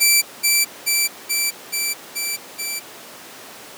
10% pulse tone with echo, 2334 Hz, D7, 11 cents flat, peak -3 dBFS, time 0-0.22 s, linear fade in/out 20 ms, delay 430 ms, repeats 6, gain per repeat -2 dB, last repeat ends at 2.8 s, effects pink hiss -38 dBFS RMS until 3.77 s + high-pass 300 Hz 12 dB/octave

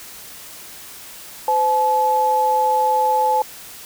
sine tone pair together, 511.4 / 860 Hz, C5 / A5, -40 / -40 cents, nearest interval major sixth, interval 900 cents, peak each -21 / -15 dBFS, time 1.48-3.42 s, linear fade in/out 2 ms, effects white hiss -38 dBFS RMS until 3.85 s

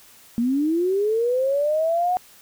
sine linear sweep, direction up, 226.9 to 738 Hz, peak -18 dBFS, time 0.38-2.17 s, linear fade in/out 0 ms, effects white hiss -50 dBFS RMS until 2.41 s

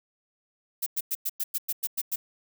violet noise bursts, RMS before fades -28 dBFS, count 10, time 0.82-2.16 s, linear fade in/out 10 ms, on 44 ms, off 100 ms, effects none

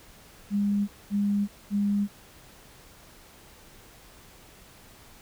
sine tone bursts, 203.1 Hz, G#3, 38 cents flat, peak -22 dBFS, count 3, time 0.5-2.08 s, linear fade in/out 50 ms, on 380 ms, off 220 ms, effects pink hiss -52 dBFS RMS until 5.21 s

